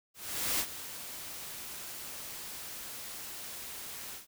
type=noise with ADSR envelope; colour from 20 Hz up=white; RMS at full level=-30 dBFS; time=0.14-4.27 s; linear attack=450 ms; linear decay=66 ms; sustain=-13 dB; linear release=130 ms; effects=none